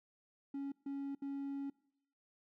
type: tone bursts at uneven times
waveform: triangle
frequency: 277.8 Hz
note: C#4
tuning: 4 cents sharp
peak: -36 dBFS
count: 3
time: 0.54-0.72 / 0.86-1.15 / 1.22-1.7 s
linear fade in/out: 5 ms
effects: noise-tail reverb RT60 0.7 s tail -24 dB re dry + tanh soft clip ceiling -32 dBFS